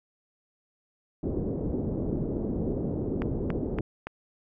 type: low-pass noise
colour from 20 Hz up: white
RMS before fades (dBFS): -30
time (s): 1.23-3.81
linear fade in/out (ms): 5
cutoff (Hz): 410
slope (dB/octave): 24
type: click train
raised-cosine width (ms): 0.5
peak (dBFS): -18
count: 4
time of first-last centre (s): 3.22-4.07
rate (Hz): 3.53
effects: none